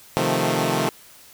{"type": "chord", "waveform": "10% pulse", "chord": "F dominant seventh", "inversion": "second", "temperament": "equal", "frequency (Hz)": [130.81, 155.56, 174.61, 220], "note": ["C3", "Eb3", "F3", "A3"], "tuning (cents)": [0, 0, 0, 0], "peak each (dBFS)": -17, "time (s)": [0.17, 0.89], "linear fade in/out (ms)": 0, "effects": ["white hiss -48 dBFS RMS until 1.33 s"]}